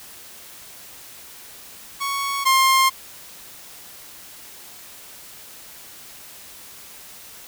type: tone pair in turn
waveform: sawtooth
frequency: 1111 / 1060.5 Hz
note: C#6 / C6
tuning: +4 / +23 cents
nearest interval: minor second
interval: 81 cents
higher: first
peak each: -19 / -10 dBFS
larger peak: second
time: 2-2.45 / 2.45-2.9 s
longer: neither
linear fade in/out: 20 ms
effects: white hiss -42 dBFS RMS until 7.47 s